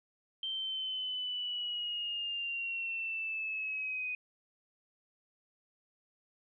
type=linear sweep; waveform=sine; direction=down; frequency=3136 to 2489 Hz; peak=-34 dBFS; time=0.43-4.15 s; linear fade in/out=2 ms; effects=none